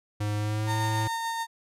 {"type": "tone with pitch glide", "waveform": "square", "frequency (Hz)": [104.7, 109.34], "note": ["G#2", "A2"], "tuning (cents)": [15, -10], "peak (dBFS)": -27, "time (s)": [0.2, 1.08], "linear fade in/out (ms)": 10, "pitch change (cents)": 75, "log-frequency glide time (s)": [0.36, 0.76]}
{"type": "tone with tremolo", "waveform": "35% pulse", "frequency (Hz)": 915, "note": "A#5", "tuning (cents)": -32, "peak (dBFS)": -26, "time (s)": [0.66, 1.47], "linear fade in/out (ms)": 50, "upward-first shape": "sine", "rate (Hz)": 6.9, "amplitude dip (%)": 25}
{"effects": ["low-pass 12000 Hz 12 dB/octave"]}